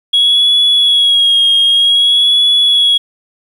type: tone with vibrato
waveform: sine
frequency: 3322 Hz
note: G#7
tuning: in tune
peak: -5 dBFS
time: 0.13-2.98 s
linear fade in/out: 10 ms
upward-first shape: sine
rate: 0.53 Hz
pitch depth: 38 cents each way
effects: tanh soft clip ceiling -4 dBFS + 7-bit